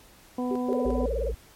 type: harmonic tone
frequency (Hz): 249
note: B3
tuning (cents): +14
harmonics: 1 / 2 / 3 / 4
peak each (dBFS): -27 / -33 / -37 / -39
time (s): 0.38-1.06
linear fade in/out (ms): 5
type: tone bursts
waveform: sine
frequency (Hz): 392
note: G4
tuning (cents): 0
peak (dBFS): -27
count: 3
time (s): 0.51-0.905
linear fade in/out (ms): 0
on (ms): 45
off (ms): 130
type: tone with vibrato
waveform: sine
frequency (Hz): 498.9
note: B4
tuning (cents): +17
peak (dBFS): -27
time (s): 0.68-1.32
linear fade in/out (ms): 20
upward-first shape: triangle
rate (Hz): 19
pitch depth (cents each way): 290
type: tone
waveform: triangle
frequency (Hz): 56.4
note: A1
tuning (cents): +44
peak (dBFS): -26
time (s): 0.85-1.35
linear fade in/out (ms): 10
effects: pink hiss -54 dBFS RMS until 1.55 s + MP3 64 kbps